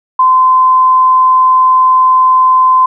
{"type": "tone", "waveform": "sine", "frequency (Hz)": 1030, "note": "C6", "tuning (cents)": -28, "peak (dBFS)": -4, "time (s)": [0.19, 2.86], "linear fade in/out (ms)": 5, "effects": []}